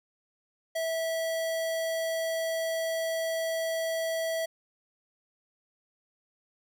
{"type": "tone", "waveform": "square", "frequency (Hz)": 653, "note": "E5", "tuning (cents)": -17, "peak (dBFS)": -29, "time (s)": [0.75, 4.46], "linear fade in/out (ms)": 10, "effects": []}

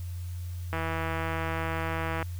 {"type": "click train", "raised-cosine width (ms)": 0.5, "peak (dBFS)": -17, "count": 245, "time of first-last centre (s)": [0.73, 2.227], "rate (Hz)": 163, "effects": ["added 88 Hz sine -33 dBFS peak until 2.39 s", "white hiss -54 dBFS RMS until 2.39 s"]}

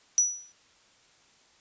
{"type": "tone with exponential decay", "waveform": "sine", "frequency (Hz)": 5890, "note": "F#8", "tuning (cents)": -9, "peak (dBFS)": -16, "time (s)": [0.18, 0.52], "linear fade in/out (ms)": 0, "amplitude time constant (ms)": 72, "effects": ["white hiss -61 dBFS RMS until 1.6 s", "resampled to 16000 Hz"]}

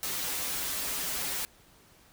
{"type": "noise with comb filter", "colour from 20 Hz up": "white", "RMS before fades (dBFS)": -33, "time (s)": [0.03, 1.45], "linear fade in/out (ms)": 0, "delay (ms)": 8.8, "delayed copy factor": -1, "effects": ["pink hiss -59 dBFS RMS until 2.12 s"]}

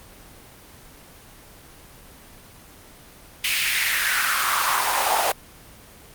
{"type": "noise with high-pass filter sweep", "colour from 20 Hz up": "pink", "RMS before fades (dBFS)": -21, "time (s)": [3.44, 5.32], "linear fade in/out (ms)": 5, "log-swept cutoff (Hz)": [2600, 680], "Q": 3.2, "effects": ["pink hiss -46 dBFS RMS until 6.14 s", "Opus 24 kbps"]}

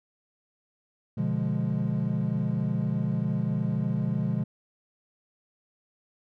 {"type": "chord", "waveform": "triangle", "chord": "B diminished seventh", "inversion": "none", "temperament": "equal", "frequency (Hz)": [123.47, 146.83, 174.61, 207.7], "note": ["B2", "D3", "F3", "Ab3"], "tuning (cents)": [0, 0, 0, 0], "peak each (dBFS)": -28, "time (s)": [1.17, 4.44], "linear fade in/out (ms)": 10, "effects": ["tanh soft clip ceiling -15 dBFS"]}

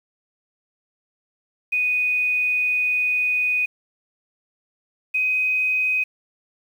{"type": "tone pair in turn", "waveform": "sine", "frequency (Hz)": [2486, 2512], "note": ["D#7", "D#7"], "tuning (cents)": [-2, 16], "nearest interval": "unison", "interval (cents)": 18, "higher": "second", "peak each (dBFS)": -18, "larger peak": "neither", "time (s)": [[1.72, 3.66], [5.14, 6.04]], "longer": "first", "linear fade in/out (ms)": 10, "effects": ["8-bit"]}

